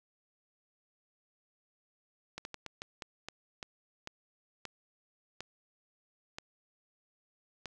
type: slowing click train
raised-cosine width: 0.2 ms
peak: -23 dBFS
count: 13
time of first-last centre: 2.38-7.657 s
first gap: 71 ms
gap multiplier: 1.3
effects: none